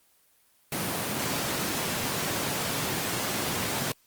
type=high-pass noise; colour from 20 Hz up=pink; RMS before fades=-30 dBFS; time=0.72-3.92 s; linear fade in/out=2 ms; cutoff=110 Hz; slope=24 dB/octave; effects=white hiss -64 dBFS RMS until 4.06 s + Opus 24 kbps